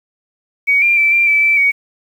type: tone with pitch steps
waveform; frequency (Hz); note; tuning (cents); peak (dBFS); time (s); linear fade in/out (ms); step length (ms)
sine; 2252 / 2386 / 2326 / 2371 / 2312 / 2326 / 2247; C#7 / D7 / D7 / D7 / D7 / D7 / C#7; +27 / +27 / -17 / +16 / -28 / -17 / +23; -9; 0.67-1.72; 20; 150
effects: 7-bit